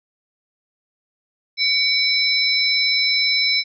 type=tone cluster; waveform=sine; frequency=2259 / 3987 / 5280 Hz; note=C#7 / B7 / E8; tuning=+32 / +16 / +2 cents; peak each=-20 dBFS; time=1.57-3.64 s; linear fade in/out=50 ms; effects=none